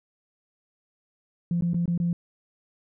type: tone with dropouts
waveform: sine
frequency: 172 Hz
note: F3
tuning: 26 cents flat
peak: -21 dBFS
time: 1.51-2.13 s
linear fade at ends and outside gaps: 2 ms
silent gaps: 1.61-1.622 / 1.734-1.744 / 1.857-1.878 / 1.977-2 s
effects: tanh soft clip ceiling -17 dBFS